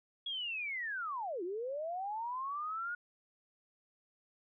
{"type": "linear two-way sweep", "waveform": "sine", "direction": "down then up", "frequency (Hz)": [3355, 333.8, 1453], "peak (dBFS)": -36, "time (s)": [0.26, 2.95], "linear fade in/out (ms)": 5, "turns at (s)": 1.43, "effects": []}